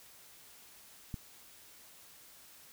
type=click; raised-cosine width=5 ms; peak=-26 dBFS; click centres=1.142 s; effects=white hiss -57 dBFS RMS until 2.72 s